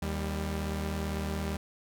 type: tone pair together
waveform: sawtooth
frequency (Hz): 77.78 / 197.7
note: D#2 / G3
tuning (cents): 0 / +15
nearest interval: octave + major third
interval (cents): 1615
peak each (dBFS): -29 / -31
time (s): 0.02-1.57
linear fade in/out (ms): 5
effects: none